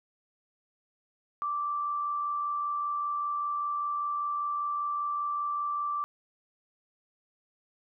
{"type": "tone with amplitude modulation", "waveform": "sine", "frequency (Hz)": 1170, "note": "D6", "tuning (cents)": -7, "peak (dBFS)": -27, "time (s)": [1.42, 6.04], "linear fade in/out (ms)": 0, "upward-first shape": "sine", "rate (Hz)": 85.1, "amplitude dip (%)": 30, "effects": []}